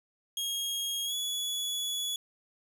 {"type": "tone with pitch glide", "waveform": "sawtooth", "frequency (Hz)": [3268, 3397], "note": ["G#7", "G#7"], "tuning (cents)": [-29, 38], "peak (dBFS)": -28, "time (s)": [0.37, 2.16], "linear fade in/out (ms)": 2, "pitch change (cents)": 67, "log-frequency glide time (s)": [1.05, 1.14], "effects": []}